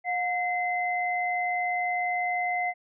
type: tone pair together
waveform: sine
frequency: 719 / 2057 Hz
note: F#5 / C7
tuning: -50 / -30 cents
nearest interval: octave + tritone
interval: 1820 cents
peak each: -27 / -29 dBFS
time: 0.04-2.74 s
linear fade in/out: 50 ms
effects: none